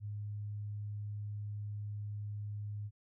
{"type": "tone", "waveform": "sine", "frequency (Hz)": 103.83, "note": "G#2", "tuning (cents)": 0, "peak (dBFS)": -38, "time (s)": [0, 2.91], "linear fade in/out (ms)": 50, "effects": []}